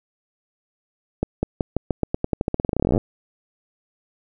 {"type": "accelerating click train", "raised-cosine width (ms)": 2, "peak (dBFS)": -7, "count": 29, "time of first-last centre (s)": [1.23, 2.979], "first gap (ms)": 200, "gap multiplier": 0.89, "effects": []}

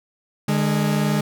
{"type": "tone pair together", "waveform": "40% pulse", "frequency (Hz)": [149.88, 207.7], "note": ["D3", "G#3"], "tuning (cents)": [36, 0], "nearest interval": "tritone", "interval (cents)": 564, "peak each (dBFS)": -20, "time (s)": [0.48, 1.21], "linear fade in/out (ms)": 5, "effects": []}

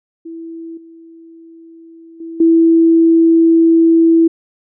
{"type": "tone with level steps", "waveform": "sine", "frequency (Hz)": 329.6, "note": "E4", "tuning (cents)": 0, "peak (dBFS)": [-26, -36, -25, -6], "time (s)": [0.25, 4.28], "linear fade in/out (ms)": 10, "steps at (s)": [0.77, 2.2, 2.4], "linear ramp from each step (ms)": 5, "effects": []}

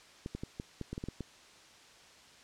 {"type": "clicks", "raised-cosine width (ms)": 3, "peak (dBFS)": -25, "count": 10, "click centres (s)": [0.261, 0.35, 0.435, 0.599, 0.813, 0.93, 0.979, 1.039, 1.086, 1.207], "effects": ["white hiss -57 dBFS RMS until 2.43 s", "low-pass 6000 Hz 12 dB/octave"]}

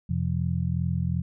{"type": "tone cluster", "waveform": "sine", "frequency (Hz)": [87, 129.6, 172.2], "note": ["F2", "C3", "F3"], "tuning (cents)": [-6, -16, -24], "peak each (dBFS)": -28, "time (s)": [0.09, 1.22], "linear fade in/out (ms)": 10, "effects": []}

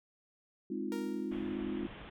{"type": "chord", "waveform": "sine", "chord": "F minor seventh", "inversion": "first", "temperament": "equal", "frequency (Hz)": [207.7, 261.6, 311.1, 349.2], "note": ["Ab3", "C4", "Eb4", "F4"], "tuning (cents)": [0, 0, 0, 0], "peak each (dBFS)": -40, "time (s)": [0.7, 1.87], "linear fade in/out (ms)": 5}
{"type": "tone with exponential decay", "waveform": "sawtooth", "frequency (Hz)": 466.2, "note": "A#4", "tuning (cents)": 0, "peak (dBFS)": -36, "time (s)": [0.92, 1.61], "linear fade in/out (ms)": 0, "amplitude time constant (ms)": 150}
{"type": "low-pass noise", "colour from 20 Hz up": "pink", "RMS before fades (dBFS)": -49, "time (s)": [1.31, 2.1], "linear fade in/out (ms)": 10, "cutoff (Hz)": 3500, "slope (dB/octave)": 96}
{"effects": []}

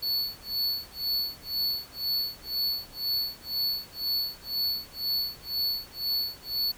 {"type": "tone with tremolo", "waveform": "square", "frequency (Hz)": 4435, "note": "C#8", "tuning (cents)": 0, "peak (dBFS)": -25, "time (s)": [0.02, 6.72], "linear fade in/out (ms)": 10, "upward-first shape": "sine", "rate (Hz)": 2, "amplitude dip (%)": 100, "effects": ["pink hiss -50 dBFS RMS until 6.77 s"]}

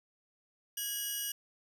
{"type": "tone pair together", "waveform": "10% pulse", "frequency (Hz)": [1650, 2907], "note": ["G#6", "F#7"], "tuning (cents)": [-12, -31], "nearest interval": "minor seventh", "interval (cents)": 981, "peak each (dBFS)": [-35, -27], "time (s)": [0.77, 1.32], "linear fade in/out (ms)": 5, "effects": []}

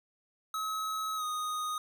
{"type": "tone with pitch glide", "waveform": "square", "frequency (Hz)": [1283, 1242.2], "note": ["E6", "D#6"], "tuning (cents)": [-47, -3], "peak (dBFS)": -33, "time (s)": [0.54, 1.78], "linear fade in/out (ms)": 2, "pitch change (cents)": -56, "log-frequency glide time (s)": [1.16, 1.24], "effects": []}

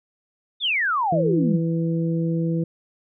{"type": "exponential sweep", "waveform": "sine", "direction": "down", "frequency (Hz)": [3687, 155.56], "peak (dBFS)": -19, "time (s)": [0.6, 1.6], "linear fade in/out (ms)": 50}
{"type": "harmonic tone", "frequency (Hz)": 165.4, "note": "E3", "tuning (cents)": 6, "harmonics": [1, 2, 3], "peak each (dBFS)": [-21, -27, -31], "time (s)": [1.12, 2.64], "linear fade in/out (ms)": 5}
{"effects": []}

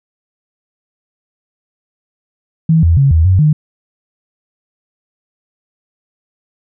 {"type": "tone with pitch steps", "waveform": "sine", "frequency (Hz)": [161.6, 83.7, 137.8, 80.7, 93.3, 152], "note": ["E3", "E2", "C#3", "E2", "F#2", "D#3"], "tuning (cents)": [-34, 27, -10, -36, 15, -40], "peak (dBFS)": -6, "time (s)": [2.69, 3.53], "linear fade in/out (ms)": 5, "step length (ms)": 140, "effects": []}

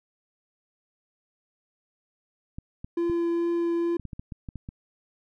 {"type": "clicks", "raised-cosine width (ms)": 5, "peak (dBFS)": -24, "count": 11, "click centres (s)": [2.585, 2.845, 3.098, 3.997, 4.053, 4.132, 4.195, 4.322, 4.488, 4.557, 4.689]}
{"type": "tone with vibrato", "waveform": "triangle", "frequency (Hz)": 340.4, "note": "F4", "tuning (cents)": -44, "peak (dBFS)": -21, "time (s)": [2.97, 3.97], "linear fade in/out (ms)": 5, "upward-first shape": "triangle", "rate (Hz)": 2.3, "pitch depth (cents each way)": 9}
{"effects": []}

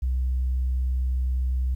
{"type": "tone", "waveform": "sine", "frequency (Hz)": 63.7, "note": "C2", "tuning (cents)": -46, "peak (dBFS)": -20, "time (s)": [0.02, 1.75], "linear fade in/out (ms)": 10, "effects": ["tanh soft clip ceiling -19 dBFS", "10-bit"]}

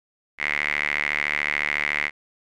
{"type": "tone with band-pass filter", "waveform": "sawtooth", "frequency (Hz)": 73.8, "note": "D2", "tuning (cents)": 9, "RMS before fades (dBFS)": -25, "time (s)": [0.38, 2.11], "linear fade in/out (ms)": 50, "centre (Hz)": 2100, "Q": 8.8, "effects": []}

